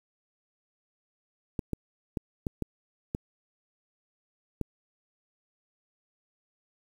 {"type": "clicks", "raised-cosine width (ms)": 3, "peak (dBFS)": -17, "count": 7, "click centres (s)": [1.592, 1.733, 2.172, 2.468, 2.623, 3.149, 4.613], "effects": ["8-bit"]}